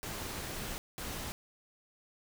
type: noise bursts at uneven times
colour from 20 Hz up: pink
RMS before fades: -40 dBFS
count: 2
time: 0.03-0.78 / 0.98-1.32 s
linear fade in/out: 0 ms
effects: none